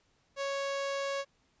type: tone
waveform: sawtooth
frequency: 554 Hz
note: C#5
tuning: 1 cent flat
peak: -28 dBFS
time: 0.36-1.25 s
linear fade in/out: 50 ms
effects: pink hiss -71 dBFS RMS until 1.6 s + resampled to 16000 Hz